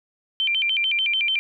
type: tone with vibrato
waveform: sine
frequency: 2710 Hz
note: E7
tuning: 47 cents sharp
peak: -19 dBFS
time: 0.4-1.39 s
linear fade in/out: 0 ms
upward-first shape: square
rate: 6.8 Hz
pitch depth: 230 cents each way
effects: none